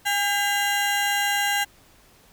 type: ring-modulated tone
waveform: 25% pulse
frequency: 1208 Hz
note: D6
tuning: 48 cents sharp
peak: -14 dBFS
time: 0.05-1.65 s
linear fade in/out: 20 ms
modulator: 393 Hz
effects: pink hiss -55 dBFS RMS until 2.32 s